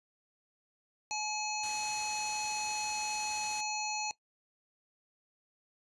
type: harmonic tone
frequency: 850 Hz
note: G#5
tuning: 40 cents sharp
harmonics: 1 / 3 / 5 / 7 / 8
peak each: -37 / -40 / -41 / -41 / -43 dBFS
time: 1.11-4.11 s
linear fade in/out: 0 ms
type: noise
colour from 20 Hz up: white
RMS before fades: -45 dBFS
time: 1.63-3.61 s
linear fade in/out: 5 ms
effects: noise-tail reverb RT60 0.1 s tail -18 dB re dry + resampled to 24000 Hz